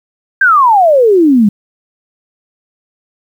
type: exponential sweep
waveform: sine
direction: down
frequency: 1620 to 196 Hz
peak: -4 dBFS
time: 0.41-1.49 s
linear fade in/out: 5 ms
effects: 7-bit